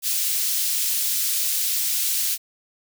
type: high-pass noise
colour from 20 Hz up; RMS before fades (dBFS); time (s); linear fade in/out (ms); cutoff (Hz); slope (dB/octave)
white; -23; 0.02-2.38; 50; 3500; 12
effects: none